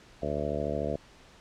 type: harmonic tone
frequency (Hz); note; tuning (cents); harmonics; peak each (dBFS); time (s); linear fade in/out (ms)
73.5; D2; +2; 1 / 2 / 3 / 4 / 5 / 6 / 7 / 8 / 9; -38 / -38 / -38 / -39 / -40 / -37 / -36 / -36 / -36; 0.22-0.96; 5
effects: pink hiss -55 dBFS RMS until 1.4 s + low-pass 6000 Hz 12 dB/octave